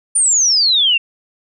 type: exponential sweep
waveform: sine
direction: down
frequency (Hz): 9397 to 2674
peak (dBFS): -10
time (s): 0.15-0.98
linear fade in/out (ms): 10
effects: none